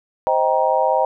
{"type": "chord", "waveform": "sine", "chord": "C minor seventh", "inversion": "none", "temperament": "just", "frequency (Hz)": [523.3, 627.9, 784.9, 941.9], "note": ["C5", "Eb5", "G5", "Bb5"], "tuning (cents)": [0, 16, 2, 18], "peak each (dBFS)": -20, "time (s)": [0.27, 1.05], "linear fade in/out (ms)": 0, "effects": []}